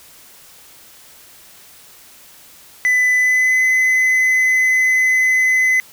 triangle tone with pitch glide, 2000 to 2028 Hz, B6 to B6, +21 to +45 cents, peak -10 dBFS, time 2.85-5.8 s, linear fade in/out 0 ms, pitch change +24 cents, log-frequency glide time 3.18-3.61 s, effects white hiss -44 dBFS RMS until 5.92 s

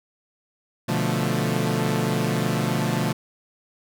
sawtooth chord, B half-diminished seventh, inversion none, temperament equal, 123.47 / 146.83 / 174.61 / 220 Hz, B2 / D3 / F3 / A3, 0 / 0 / 0 / 0 cents, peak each -23 dBFS, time 0.88-3.13 s, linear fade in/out 10 ms, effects none

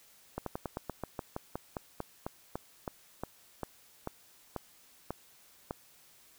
slowing click train, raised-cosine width 1 ms, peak -21 dBFS, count 21, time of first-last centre 0.38-5.709 s, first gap 83 ms, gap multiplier 1.11, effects white hiss -61 dBFS RMS until 6.38 s

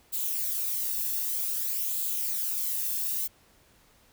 violet noise with flanger, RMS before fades -30 dBFS, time 0.12-3.28 s, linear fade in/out 20 ms, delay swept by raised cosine 0.26 to 1.15 ms, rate 0.53 Hz, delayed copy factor +0.5, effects pink hiss -61 dBFS RMS until 4.12 s

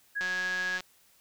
sine tone, 1661.2 Hz, G#6, in tune, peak -29 dBFS, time 0.15-0.79 s, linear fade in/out 20 ms
click train, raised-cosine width 0.2 ms, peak -21 dBFS, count 110, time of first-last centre 0.21-0.806 s, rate 183 Hz
effects white hiss -63 dBFS RMS until 1.2 s

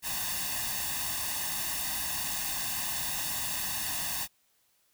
white noise with comb filter, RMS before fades -33 dBFS, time 0.02-4.28 s, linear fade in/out 50 ms, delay 1.1 ms, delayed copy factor +0.9, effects white hiss -70 dBFS RMS until 4.93 s

